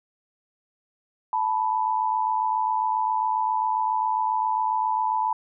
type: tone pair together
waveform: sine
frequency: 877 / 984.4 Hz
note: A5 / B5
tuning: -6 / -6 cents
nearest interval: major second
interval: 200 cents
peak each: -24 dBFS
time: 1.33-5.33 s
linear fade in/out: 2 ms
effects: none